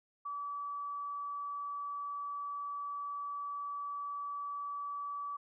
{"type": "tone", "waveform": "sine", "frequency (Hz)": 1149, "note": "D6", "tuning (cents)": -38, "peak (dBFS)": -37, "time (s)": [0.25, 5.37], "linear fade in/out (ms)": 10, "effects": []}